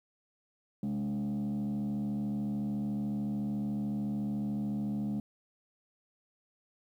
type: tone with frequency modulation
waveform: sine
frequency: 207.7 Hz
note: G#3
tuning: in tune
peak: -28 dBFS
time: 0.83-5.2 s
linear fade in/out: 2 ms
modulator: 73.8 Hz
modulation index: 0.7
effects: tanh soft clip ceiling -30 dBFS + 11-bit